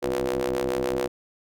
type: ring-modulated tone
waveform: sawtooth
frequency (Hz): 65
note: C2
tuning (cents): -11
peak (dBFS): -17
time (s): 0.02-1.08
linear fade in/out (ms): 20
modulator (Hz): 426
effects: none